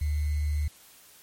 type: tone with sample-and-hold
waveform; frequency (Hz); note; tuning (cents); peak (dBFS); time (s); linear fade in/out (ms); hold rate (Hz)
sine; 74.4; D2; +23; -24; 0.01-0.68; 5; 2100
effects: white hiss -54 dBFS RMS until 1.22 s + MP3 64 kbps